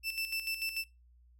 30% pulse tone with tremolo, 2660 Hz, E7, 15 cents sharp, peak -29 dBFS, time 0.03-0.85 s, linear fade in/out 50 ms, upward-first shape square, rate 6.8 Hz, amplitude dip 60%, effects noise-tail reverb RT60 0.2 s tail -19 dB re dry + added 60 Hz sine -59 dBFS peak until 1.39 s

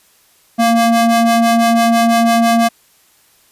square ring-modulated tone, 232.5 Hz, A#3, 4 cents flat, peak -7 dBFS, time 0.58-2.69 s, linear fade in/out 20 ms, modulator 462 Hz, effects white hiss -52 dBFS RMS until 3.51 s + resampled to 32000 Hz

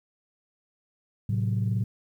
sine chord, F# diminished, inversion first, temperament equal, 110 / 130.81 / 185 Hz, A2 / C3 / F#3, 0 / 0 / 0 cents, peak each -24 / -30 / -30 dBFS, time 1.29-1.84 s, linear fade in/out 5 ms, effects tanh soft clip ceiling -17 dBFS + 10-bit

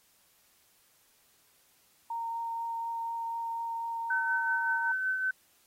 sine tone with vibrato, 922 Hz, A#5, 19 cents flat, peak -32 dBFS, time 2.1-4.92 s, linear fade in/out 5 ms, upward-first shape triangle, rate 4.1 Hz, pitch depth 9 cents each way
sine tone with tremolo, 1524 Hz, G6, 49 cents flat, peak -26 dBFS, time 4.1-5.31 s, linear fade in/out 5 ms, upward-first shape sine, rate 5.3 Hz, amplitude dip 40%
effects white hiss -66 dBFS RMS until 5.66 s + AAC 48 kbps

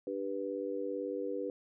sine chord, G major, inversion second, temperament just, 294 / 392 / 490 Hz, D4 / G4 / B4, +2 / 0 / -14 cents, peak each -40 / -39 / -37 dBFS, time 0.07-1.5 s, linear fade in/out 2 ms, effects none

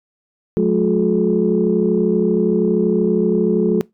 sine tone cluster, 182.8 / 215.5 / 361.2 / 429.5 Hz, F#3 / A3 / F#4 / A4, -21 / -36 / -42 / -42 cents, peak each -18 dBFS, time 0.57-3.81 s, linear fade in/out 0 ms, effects noise-tail reverb RT60 0.2 s tail -23 dB re dry + tanh soft clip ceiling -4 dBFS

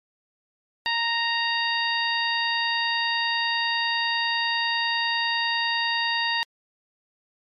harmonic tone, 930 Hz, A#5, 4 cents flat, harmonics 1 / 2 / 3 / 4 / 5, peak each -28 / -26 / -29 / -30 / -31 dBFS, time 0.86-6.43 s, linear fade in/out 0 ms, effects MP3 64 kbps

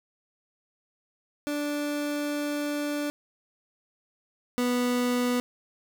30% pulse tone pair in turn, 292.7 / 246.1 Hz, D4 / B3, -6 / -6 cents, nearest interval minor third, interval 300 cents, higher first, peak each -25 / -21 dBFS, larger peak second, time 1.47-3.1 / 4.58-5.4 s, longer first, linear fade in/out 0 ms, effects none

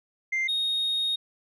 sine tone pair in turn, 2093 / 3725 Hz, C7 / A#7, 0 / -2 cents, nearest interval minor seventh, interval 998 cents, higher second, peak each -22 dBFS, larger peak neither, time 0.32-0.48 / 0.48-1.16 s, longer second, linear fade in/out 10 ms, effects tanh soft clip ceiling -22 dBFS

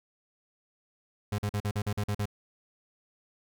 35% pulse tone bursts, 103 Hz, G#2, 14 cents flat, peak -26 dBFS, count 9, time 1.32-2.256 s, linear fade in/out 5 ms, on 64 ms, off 45 ms, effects none

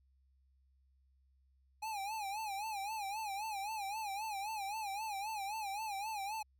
square tone with vibrato, 830.6 Hz, G#5, in tune, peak -39 dBFS, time 1.82-6.43 s, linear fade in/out 10 ms, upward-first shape sine, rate 3.8 Hz, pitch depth 120 cents each way, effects added 66 Hz sine -68 dBFS peak until 6.59 s

